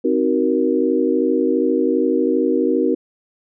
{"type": "chord", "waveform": "sine", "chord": "C half-diminished seventh", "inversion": "none", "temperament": "just", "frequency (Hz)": [261.6, 314, 376.7, 470.9], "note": ["C4", "Eb4", "Gb4", "Bb4"], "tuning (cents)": [0, 16, 31, 18], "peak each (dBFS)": -20, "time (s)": [0.04, 2.95], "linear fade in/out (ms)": 10, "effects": []}